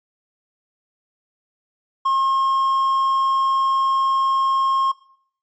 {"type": "tone", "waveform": "triangle", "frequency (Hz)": 1074, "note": "C6", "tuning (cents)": 45, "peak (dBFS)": -14, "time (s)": [2.05, 4.92], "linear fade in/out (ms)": 10, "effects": ["noise-tail reverb RT60 0.6 s tail -19 dB re dry", "resampled to 16000 Hz"]}